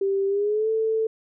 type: tone with pitch glide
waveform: sine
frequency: 392 to 442.6 Hz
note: G4 to A4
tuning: 0 to +10 cents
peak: -20 dBFS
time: 0.01-1.07 s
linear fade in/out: 5 ms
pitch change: +210 cents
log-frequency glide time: 0.27-0.69 s
effects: none